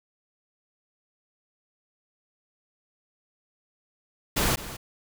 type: noise with echo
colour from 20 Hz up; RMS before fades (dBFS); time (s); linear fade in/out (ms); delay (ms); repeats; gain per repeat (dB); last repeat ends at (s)
pink; -24; 4.36-4.56; 10; 210; 1; -14; 4.77
effects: none